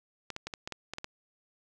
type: clicks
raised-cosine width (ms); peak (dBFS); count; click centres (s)
0.2; -20; 9; 0.303 / 0.364 / 0.47 / 0.538 / 0.675 / 0.723 / 0.936 / 0.984 / 1.044
effects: none

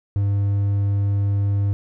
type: tone with hard clipping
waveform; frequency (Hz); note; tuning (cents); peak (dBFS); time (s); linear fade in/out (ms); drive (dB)
triangle; 100.3; G2; +40; -18; 0.16-1.73; 0; 6
effects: none

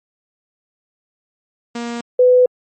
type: tone pair in turn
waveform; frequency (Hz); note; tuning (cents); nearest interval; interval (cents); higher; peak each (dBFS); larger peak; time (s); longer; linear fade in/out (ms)
sawtooth / sine; 236.2 / 500.5; A#3 / B4; +23 / +23; octave + minor second; 1300; second; -19 / -7; second; 1.75-2.01 / 2.19-2.46; second; 5
effects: MP3 32 kbps

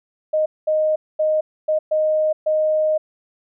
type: tone bursts at uneven times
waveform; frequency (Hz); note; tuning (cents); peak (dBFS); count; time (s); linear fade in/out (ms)
sine; 620; D#5; -6; -15; 6; 0.33-0.46 / 0.67-0.96 / 1.19-1.41 / 1.68-1.79 / 1.91-2.33 / 2.46-2.98; 10
effects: none

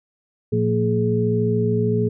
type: tone cluster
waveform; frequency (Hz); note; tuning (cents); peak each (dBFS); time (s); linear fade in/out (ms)
sine; 115.5 / 176.8 / 230.3 / 421.6; A#2 / F3 / A#3 / G#4; -16 / +22 / -21 / +26; -21 / -25 / -24 / -21; 0.52-2.09; 10
effects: none

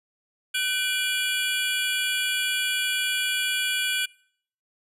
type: tone cluster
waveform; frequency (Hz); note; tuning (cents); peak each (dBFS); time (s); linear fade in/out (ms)
square; 1521 / 2385 / 2927 / 3358; F#6 / D7 / F#7 / G#7; +47 / +26 / -19 / +18; -30; 0.54-4.06; 10
effects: noise-tail reverb RT60 0.6 s tail -24 dB re dry + resampled to 32000 Hz

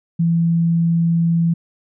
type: tone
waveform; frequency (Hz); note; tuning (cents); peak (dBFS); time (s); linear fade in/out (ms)
sine; 167.5; E3; +28; -13; 0.19-1.54; 10
effects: none

